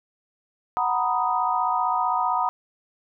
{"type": "chord", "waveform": "sine", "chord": "B major seventh", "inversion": "second", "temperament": "equal", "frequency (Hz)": [740, 932.3, 987.8, 1244.5], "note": ["F#5", "A#5", "B5", "D#6"], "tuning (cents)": [0, 0, 0, 0], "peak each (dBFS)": -26, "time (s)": [0.77, 2.49], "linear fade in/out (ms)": 0, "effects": []}